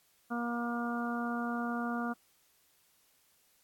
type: harmonic tone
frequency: 237.4 Hz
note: A#3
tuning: 32 cents sharp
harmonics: 1 / 2 / 3 / 4 / 5 / 6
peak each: -34 / -44 / -40 / -47 / -41 / -41 dBFS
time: 0.3-2.14 s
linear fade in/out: 20 ms
effects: white hiss -69 dBFS RMS until 3.63 s + AAC 64 kbps